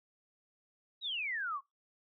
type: exponential sweep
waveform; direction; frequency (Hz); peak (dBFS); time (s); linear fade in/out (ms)
sine; down; 3951 to 1046.5; -34; 1.01-1.61; 50
effects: noise-tail reverb RT60 0.2 s tail -23 dB re dry